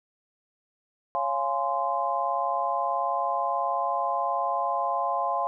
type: chord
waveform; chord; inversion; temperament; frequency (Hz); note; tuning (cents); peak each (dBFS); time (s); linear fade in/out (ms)
sine; Db major seventh; none; just; 554.4 / 693 / 831.5 / 1039.4; Db5 / F5 / Ab5 / C6; 0 / -14 / +2 / -12; -33 / -29 / -30 / -28; 1.15-5.47; 0
effects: none